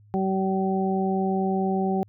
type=harmonic tone; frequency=191.1 Hz; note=G3; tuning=44 cents flat; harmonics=1 / 2 / 3 / 4; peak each=-24 / -27 / -36 / -28 dBFS; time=0.14-2.03 s; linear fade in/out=0 ms; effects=added 104 Hz sine -51 dBFS peak until 2.08 s